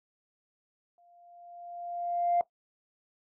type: tone with exponential growth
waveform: sine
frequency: 697 Hz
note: F5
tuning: 4 cents flat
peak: -21 dBFS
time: 0.98-2.41 s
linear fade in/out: 1 ms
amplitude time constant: 310 ms
effects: noise-tail reverb RT60 0.1 s tail -17 dB re dry + tanh soft clip ceiling -18 dBFS